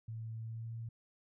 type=tone with pitch glide; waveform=sine; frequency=112.3 to 114.53 Hz; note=A2 to A#2; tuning=+36 to -30 cents; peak=-40 dBFS; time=0.08-0.89 s; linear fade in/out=5 ms; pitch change=+34 cents; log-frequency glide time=0.43-0.72 s; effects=none